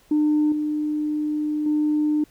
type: tone with level steps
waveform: sine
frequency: 301.5 Hz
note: D4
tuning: 46 cents sharp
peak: -15 / -21 / -17 dBFS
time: 0.11-2.24 s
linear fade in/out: 5 ms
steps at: 0.52 / 1.66 s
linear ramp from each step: 2 ms
effects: tanh soft clip ceiling -13 dBFS + pink hiss -57 dBFS RMS until 2.3 s